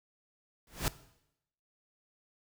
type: noise with exponential growth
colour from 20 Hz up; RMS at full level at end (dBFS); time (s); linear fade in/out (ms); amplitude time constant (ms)
pink; -27; 0.67-0.88; 1; 45
effects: noise-tail reverb RT60 0.8 s tail -17 dB re dry

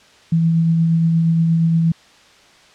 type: tone with tremolo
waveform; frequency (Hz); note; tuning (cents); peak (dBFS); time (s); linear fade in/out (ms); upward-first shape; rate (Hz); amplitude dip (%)
sine; 164.81; E3; 0; -11; 0.32-1.92; 5; triangle; 8.5; 25
effects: white hiss -48 dBFS RMS until 2.74 s + low-pass 5000 Hz 12 dB/octave

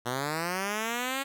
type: linear sweep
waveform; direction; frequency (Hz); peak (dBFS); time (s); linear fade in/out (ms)
5% pulse; up; 117.9 to 277.3; -18; 0.05-1.24; 20
effects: none

